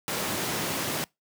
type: high-pass noise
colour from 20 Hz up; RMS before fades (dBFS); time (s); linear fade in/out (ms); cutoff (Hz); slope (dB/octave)
pink; -30; 0.08-1.04; 0; 130; 12
effects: noise-tail reverb RT60 0.2 s tail -25 dB re dry + high-pass 80 Hz 12 dB/octave